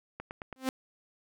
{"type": "click train", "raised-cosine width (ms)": 0.5, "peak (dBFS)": -24, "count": 4, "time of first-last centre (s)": [0.2, 0.528], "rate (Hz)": 9.16}
{"type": "tone with exponential growth", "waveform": "sawtooth", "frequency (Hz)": 261.6, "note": "C4", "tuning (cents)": 0, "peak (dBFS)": -21, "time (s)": [0.56, 0.69], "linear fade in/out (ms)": 0, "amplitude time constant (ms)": 27}
{"effects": []}